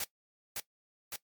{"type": "noise with echo", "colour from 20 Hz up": "white", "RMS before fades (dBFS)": -35, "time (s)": [0, 0.04], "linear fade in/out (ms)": 2, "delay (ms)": 560, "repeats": 2, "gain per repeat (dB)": -2, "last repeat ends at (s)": 1.16, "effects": ["noise-tail reverb RT60 0.1 s tail -18 dB re dry", "MP3 96 kbps"]}